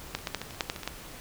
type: clicks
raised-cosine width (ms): 0.2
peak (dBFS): -11 / -26 / -13 / -11 / -18 / -25 / -30 / -9 / -11 / -20 / -19 / -13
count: 12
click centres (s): 0.15 / 0.188 / 0.272 / 0.347 / 0.416 / 0.508 / 0.547 / 0.608 / 0.699 / 0.762 / 0.833 / 0.876
effects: pink hiss -45 dBFS RMS until 1.2 s